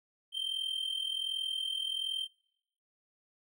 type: tone with amplitude modulation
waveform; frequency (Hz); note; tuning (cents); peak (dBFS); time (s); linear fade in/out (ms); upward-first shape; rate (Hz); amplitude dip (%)
triangle; 3136; G7; 0; -28; 0.32-2.28; 50; sine; 41.3; 75
effects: noise-tail reverb RT60 0.8 s tail -25 dB re dry